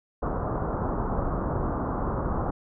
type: low-pass noise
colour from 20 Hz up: pink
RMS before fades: -28 dBFS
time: 0.22-2.51 s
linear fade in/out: 10 ms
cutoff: 1300 Hz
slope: 48 dB/octave
effects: none